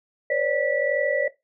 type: tone cluster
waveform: sine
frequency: 496.1 / 548 / 590 / 1956 Hz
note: B4 / C#5 / D5 / B6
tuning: +8 / -20 / +8 / -17 cents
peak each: -29 / -24 / -24 / -26 dBFS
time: 0.3-1.28 s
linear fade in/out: 5 ms
effects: noise-tail reverb RT60 0.2 s tail -18 dB re dry